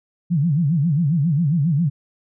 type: tone with vibrato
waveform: sine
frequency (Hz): 155.6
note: D#3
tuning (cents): 0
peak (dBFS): -15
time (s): 0.3-1.9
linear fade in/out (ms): 20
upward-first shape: sine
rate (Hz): 7.4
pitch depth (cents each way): 230
effects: none